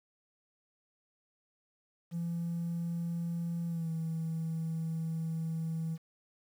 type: tone with pitch glide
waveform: triangle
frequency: 169.5 to 162.22 Hz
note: E3 to E3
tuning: +49 to -27 cents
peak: -29 dBFS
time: 2.11-5.98 s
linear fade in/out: 50 ms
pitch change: -76 cents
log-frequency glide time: 3.67-3.9 s
effects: tanh soft clip ceiling -29 dBFS + 10-bit